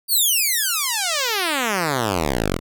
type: exponential sweep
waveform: 5% pulse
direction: down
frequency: 4699 to 38.89 Hz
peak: -8 dBFS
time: 0.08-2.6 s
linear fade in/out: 50 ms
effects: none